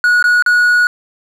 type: tone with dropouts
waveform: triangle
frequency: 1458 Hz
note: F#6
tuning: 26 cents flat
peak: -6 dBFS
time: 0.04-0.87 s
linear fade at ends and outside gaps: 1 ms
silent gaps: 0.226-0.241 / 0.424-0.462 s
effects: 8-bit